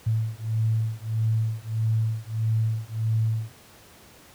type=beating tone pair; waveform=sine; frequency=110.4 / 112 Hz; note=A2 / A2; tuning=+6 / +31 cents; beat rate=1.6 Hz; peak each=-25 dBFS; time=0.06-3.52 s; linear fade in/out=10 ms; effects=pink hiss -51 dBFS RMS until 4.34 s + high-pass 60 Hz 12 dB/octave